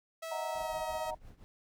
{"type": "tone with pitch glide", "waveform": "sawtooth", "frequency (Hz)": [651, 637.6], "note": ["E5", "D#5"], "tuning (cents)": [-22, 42], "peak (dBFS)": -35, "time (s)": [0.22, 1.11], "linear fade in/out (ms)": 10, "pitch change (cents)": -36, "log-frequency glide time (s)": [0.53, 0.76]}
{"type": "chord", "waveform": "sine", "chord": "D# minor", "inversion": "none", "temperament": "equal", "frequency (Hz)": [622.3, 740, 932.3], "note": ["D#5", "F#5", "A#5"], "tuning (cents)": [0, 0, 0], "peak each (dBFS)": [-40, -41, -39], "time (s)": [0.31, 1.15], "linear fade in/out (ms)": 10}
{"type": "noise with tremolo", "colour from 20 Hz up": "brown", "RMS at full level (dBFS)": -49, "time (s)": [0.55, 1.44], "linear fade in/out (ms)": 0, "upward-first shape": "triangle", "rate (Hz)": 5.8, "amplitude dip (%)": 85}
{"effects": []}